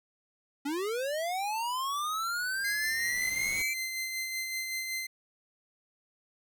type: linear sweep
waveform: square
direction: up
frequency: 271.4 to 2349 Hz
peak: -31 dBFS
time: 0.65-3.74 s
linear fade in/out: 10 ms
type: noise with exponential growth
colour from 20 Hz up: pink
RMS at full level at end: -44 dBFS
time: 1.13-3.62 s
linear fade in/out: 2 ms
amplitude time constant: 540 ms
type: tone with tremolo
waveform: sawtooth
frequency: 2072 Hz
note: C7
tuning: 17 cents flat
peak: -28 dBFS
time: 2.64-5.07 s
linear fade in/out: 10 ms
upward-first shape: sine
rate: 5.3 Hz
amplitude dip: 35%
effects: none